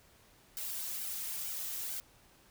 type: noise with flanger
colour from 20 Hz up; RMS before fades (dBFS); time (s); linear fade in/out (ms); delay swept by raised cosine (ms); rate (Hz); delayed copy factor
blue; -39; 0.57-2; 0; 1.3 to 3.3; 2.2; +0.75
effects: pink hiss -63 dBFS RMS until 2.5 s